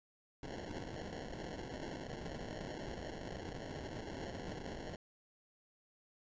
white noise with sample-and-hold, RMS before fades -45 dBFS, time 0.43-4.96 s, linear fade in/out 2 ms, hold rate 1225 Hz, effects resampled to 16000 Hz

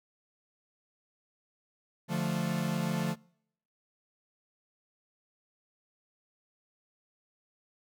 45% pulse chord, D minor, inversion none, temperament equal, 146.83 / 174.61 / 220 Hz, D3 / F3 / A3, 0 / 0 / 0 cents, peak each -35 / -32 / -35 dBFS, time 2.08-3.16 s, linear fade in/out 50 ms, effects noise-tail reverb RT60 0.7 s tail -26 dB re dry

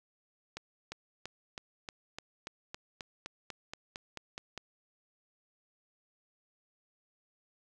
accelerating click train, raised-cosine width 0.2 ms, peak -23 dBFS, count 16, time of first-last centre 0.57-4.577 s, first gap 350 ms, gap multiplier 0.96, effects none

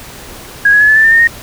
sine tone with pitch steps, 1646 / 1674.8 / 1704 / 1733.8 / 1764.1 / 1795 / 1826.4 / 1858.3 Hz, G#6 / G#6 / G#6 / A6 / A6 / A6 / A#6 / A#6, -16 / +14 / +44 / -26 / +4 / +34 / -36 / -6 cents, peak -4 dBFS, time 0.65-1.274 s, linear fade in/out 5 ms, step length 78 ms, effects pink hiss -31 dBFS RMS until 1.42 s

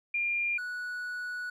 sine / triangle tone pair in turn, 2400 / 1471.7 Hz, D7 / F#6, +37 / -10 cents, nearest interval minor sixth, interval 847 cents, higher first, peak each -27 / -32 dBFS, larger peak first, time 0.14-0.58 / 0.58-1.5 s, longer second, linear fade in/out 5 ms, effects none

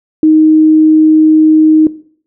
sine tone, 312.3 Hz, D#4, 7 cents sharp, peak -3 dBFS, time 0.23-1.87 s, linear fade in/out 2 ms, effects noise-tail reverb RT60 0.5 s tail -17 dB re dry

